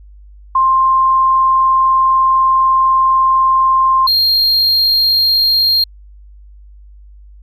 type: tone pair in turn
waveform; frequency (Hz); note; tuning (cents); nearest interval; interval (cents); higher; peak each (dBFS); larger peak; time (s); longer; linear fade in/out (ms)
sine / triangle; 1054 / 4216; C6 / C8; +12 / +12; 2 octaves; 2400; second; -8; neither; 0.55-4.07 / 4.07-5.84; first; 5
effects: added 50 Hz sine -36 dBFS peak until 7.42 s